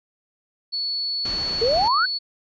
sine tone, 4420 Hz, C#8, 6 cents flat, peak -23 dBFS, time 0.72-2.19 s, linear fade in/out 20 ms
pink low-pass noise, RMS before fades -34 dBFS, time 1.25-1.88 s, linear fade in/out 2 ms, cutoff 6200 Hz, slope 48 dB/octave
sine exponential sweep, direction up, 432.3 to 1563 Hz, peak -17 dBFS, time 1.61-2.06 s, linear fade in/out 10 ms
effects none

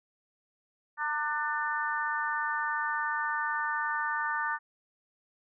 harmonic tone with a mistuned harmonic, 298.1 Hz, D4, 26 cents sharp, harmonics 3 / 4 / 5 / 6, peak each -34 / -34 / -34 / -34 dBFS, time 0.97-4.59 s, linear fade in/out 50 ms, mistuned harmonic 3, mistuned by +27 cents, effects none

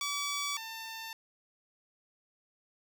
10% pulse tone pair in turn, 1145 / 896.9 Hz, D6 / A5, -44 / +33 cents, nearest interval major third, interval 423 cents, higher first, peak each -24 / -32 dBFS, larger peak first, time 0.01-0.57 / 0.57-1.13 s, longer neither, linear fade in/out 2 ms, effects none

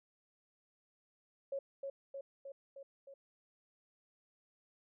sine tone with echo, 550 Hz, C#5, 14 cents flat, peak -36 dBFS, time 1.52-1.59 s, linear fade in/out 5 ms, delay 310 ms, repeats 5, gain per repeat -3 dB, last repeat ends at 3.14 s, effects none

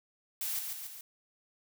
blue noise with echo, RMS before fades -35 dBFS, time 0.41-0.59 s, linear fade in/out 2 ms, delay 140 ms, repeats 3, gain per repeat -4 dB, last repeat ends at 1.01 s, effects none

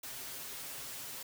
white noise with comb filter, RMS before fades -44 dBFS, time 0.03-1.23 s, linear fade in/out 5 ms, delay 7.4 ms, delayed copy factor +0.55, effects none

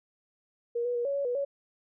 sine tone with pitch steps, 473.1 / 487.6 / 478 / 559 / 562 / 488.9 / 560 Hz, A#4 / B4 / A#4 / C#5 / C#5 / B4 / C#5, +26 / -22 / +43 / +14 / +24 / -18 / +18 cents, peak -27 dBFS, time 0.75-1.45 s, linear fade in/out 10 ms, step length 100 ms, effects none

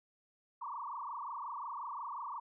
sine tone with frequency modulation, 1046.5 Hz, C6, in tune, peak -39 dBFS, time 0.61-2.4 s, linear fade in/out 10 ms, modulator 25.6 Hz, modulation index 5.2, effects none

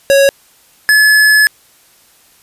square tone pair in turn, 553 / 1713.6 Hz, C#5 / A6, -4 / -46 cents, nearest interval octave + minor sixth, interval 1958 cents, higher second, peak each -6 dBFS, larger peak neither, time 0.1-0.29 / 0.89-1.47 s, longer second, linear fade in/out 0 ms, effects white hiss -48 dBFS RMS until 2.42 s + resampled to 32000 Hz

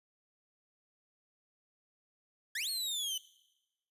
sawtooth exponential two-way sweep, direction up then down, 1612 to 4371 to 2986 Hz, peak -31 dBFS, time 2.55-3.18 s, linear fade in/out 5 ms, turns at 2.69 s, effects noise-tail reverb RT60 1.0 s tail -20 dB re dry + resampled to 32000 Hz

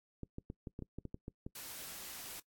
clicks, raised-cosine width 3 ms, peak -30 dBFS, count 11, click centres 0.233 / 0.384 / 0.501 / 0.672 / 0.791 / 0.823 / 0.986 / 1.053 / 1.144 / 1.281 / 1.465 s
white noise, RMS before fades -47 dBFS, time 1.55-2.4 s, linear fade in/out 5 ms
effects noise-tail reverb RT60 0.1 s tail -22 dB re dry + AAC 64 kbps

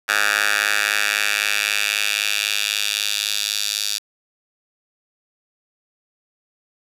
10% pulse tone with high-pass filter sweep, 103.83 Hz, G#2, in tune, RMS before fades -21 dBFS, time 0.08-3.99 s, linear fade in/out 20 ms, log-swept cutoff 1500 to 4300 Hz, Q 1.9, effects resampled to 32000 Hz + 7-bit

